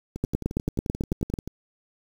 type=two click trains; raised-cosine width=3 ms; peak=-11 / -20 dBFS; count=11 / 16; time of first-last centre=0.24-1.339 / 0.16-1.476 s; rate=9.1 / 11.4 Hz; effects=7-bit